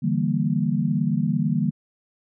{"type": "chord", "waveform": "sine", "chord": "E half-diminished seventh", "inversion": "third", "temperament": "equal", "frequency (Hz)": [146.83, 164.81, 196, 233.1], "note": ["D3", "E3", "G3", "Bb3"], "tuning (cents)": [0, 0, 0, 0], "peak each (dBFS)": -25, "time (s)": [0.02, 1.71], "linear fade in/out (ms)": 20, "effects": []}